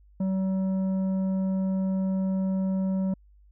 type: tone with tanh clipping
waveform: sine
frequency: 190 Hz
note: F#3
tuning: 46 cents sharp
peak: -25 dBFS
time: 0.2-3.14 s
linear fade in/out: 5 ms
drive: 8 dB
effects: added 50 Hz sine -53 dBFS peak until 3.51 s